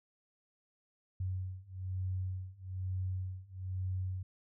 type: beating tone pair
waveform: sine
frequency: 92.5 / 93.6 Hz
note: F#2 / F#2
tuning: 0 / +20 cents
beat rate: 1.1 Hz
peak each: -39 / -38 dBFS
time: 1.2-4.23 s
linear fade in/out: 5 ms
effects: none